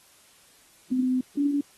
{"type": "tone pair in turn", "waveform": "sine", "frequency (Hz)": [255.3, 285.4], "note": ["C4", "D4"], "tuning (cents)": [-42, -49], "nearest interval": "major second", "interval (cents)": 193, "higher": "second", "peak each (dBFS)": -21, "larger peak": "neither", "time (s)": [[0.91, 1.21], [1.37, 1.61]], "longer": "first", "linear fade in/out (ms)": 5, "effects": ["white hiss -57 dBFS RMS until 1.77 s", "AAC 32 kbps"]}